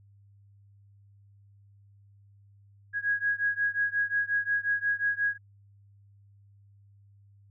sine beating tone pair, 1650 / 1655.6 Hz, G#6 / G#6, -12 / -6 cents, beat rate 5.6 Hz, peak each -28 / -29 dBFS, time 2.93-5.38 s, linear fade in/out 50 ms, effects added 100 Hz sine -55 dBFS peak until 7.5 s

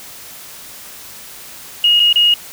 sine tone with dropouts, 2872 Hz, F7, 48 cents sharp, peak -8 dBFS, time 1.84-2.34 s, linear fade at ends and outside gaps 2 ms, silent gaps 1.996-2 / 2.128-2.158 s, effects white hiss -35 dBFS RMS until 2.52 s

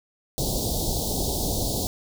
pink band-stop noise, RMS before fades -26 dBFS, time 0.38-1.87 s, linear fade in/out 0 ms, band 810 to 3700 Hz, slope 48 dB/octave, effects none

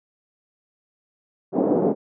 pink band-pass noise, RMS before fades -20 dBFS, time 1.52-1.95 s, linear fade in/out 50 ms, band 220 to 620 Hz, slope 24 dB/octave, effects none

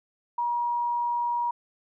sine tone, 955 Hz, A#5, 42 cents sharp, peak -24 dBFS, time 0.38-1.51 s, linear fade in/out 5 ms, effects none

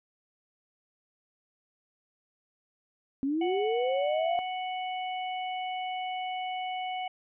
sine linear sweep, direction up, 262.9 to 713 Hz, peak -26 dBFS, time 3.23-4.39 s, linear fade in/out 0 ms
harmonic tone, 740 Hz, F#5, in tune, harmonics 1 / 3 / 4, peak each -32 / -41 / -42 dBFS, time 3.41-7.08 s, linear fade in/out 5 ms
effects none

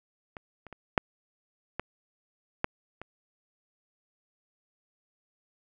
clicks, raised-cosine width 0.5 ms, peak -25 / -30 / -28 / -6 / -16 / -10 / -25 dBFS, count 7, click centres 0.368 / 0.667 / 0.727 / 0.978 / 1.796 / 2.644 / 3.016 s, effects none

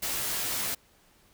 white noise with comb filter, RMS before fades -31 dBFS, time 0.02-0.75 s, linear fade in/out 10 ms, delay 13 ms, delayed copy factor -0.6, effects pink hiss -62 dBFS RMS until 1.33 s

